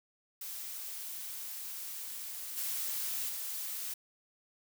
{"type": "noise with level steps", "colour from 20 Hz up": "blue", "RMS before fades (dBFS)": [-42, -36, -39], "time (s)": [0.41, 3.94], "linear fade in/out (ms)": 5, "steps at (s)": [2.56, 3.28], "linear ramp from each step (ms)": 20, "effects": []}